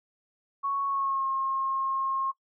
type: tone with pitch glide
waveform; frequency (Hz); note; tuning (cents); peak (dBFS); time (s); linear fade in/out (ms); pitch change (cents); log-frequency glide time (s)
sine; 1108.7 to 1074; C#6 to C6; 0 to +45; -26; 0.63-2.32; 20; -55; 0.86-1.26
effects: noise-tail reverb RT60 0.1 s tail -18 dB re dry